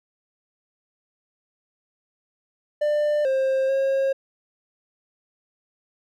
triangle tone with pitch steps, 595 / 531 / 540 Hz, D5 / C5 / C#5, +22 / +25 / -45 cents, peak -17 dBFS, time 2.81-4.13 s, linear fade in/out 10 ms, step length 440 ms, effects none

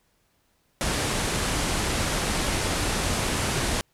pink low-pass noise, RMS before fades -26 dBFS, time 0.81-3.81 s, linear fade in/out 0 ms, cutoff 11000 Hz, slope 48 dB/octave, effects pink hiss -68 dBFS RMS until 3.93 s

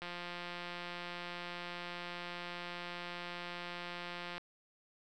click train, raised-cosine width 0.3 ms, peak -27 dBFS, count 764, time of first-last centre 0.02-4.38 s, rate 175 Hz, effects none

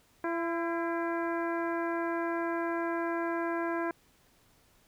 harmonic tone with a mistuned harmonic, 337.2 Hz, E4, 39 cents sharp, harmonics 1 / 2 / 3 / 4 / 5 / 6 / 7, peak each -32 / -36 / -37 / -43 / -39 / -48 / -50 dBFS, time 0.24-3.91 s, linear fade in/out 2 ms, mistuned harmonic 5, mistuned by -60 cents, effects pink hiss -65 dBFS RMS until 4.87 s

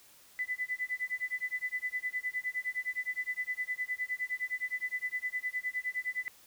sine tone with tremolo, 2000 Hz, B6, 21 cents sharp, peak -29 dBFS, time 0.39-6.28 s, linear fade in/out 0 ms, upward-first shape sine, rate 9.7 Hz, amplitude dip 100%, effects white hiss -59 dBFS RMS until 6.46 s

